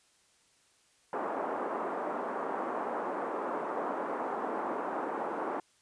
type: band-pass noise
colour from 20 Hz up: white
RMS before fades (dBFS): -35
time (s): 1.13-5.6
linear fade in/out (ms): 2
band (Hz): 260 to 1100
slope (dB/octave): 24
effects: white hiss -67 dBFS RMS until 5.81 s + resampled to 22050 Hz